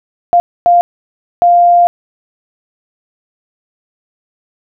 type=tone bursts at uneven times; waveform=sine; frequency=698.5 Hz; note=F5; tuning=in tune; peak=-4 dBFS; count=3; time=0.33-0.4 / 0.66-0.81 / 1.42-1.87 s; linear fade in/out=0 ms; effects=none